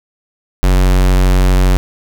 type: tone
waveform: square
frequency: 46.25 Hz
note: F#1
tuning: in tune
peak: -8 dBFS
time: 0.63-1.77 s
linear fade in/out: 0 ms
effects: none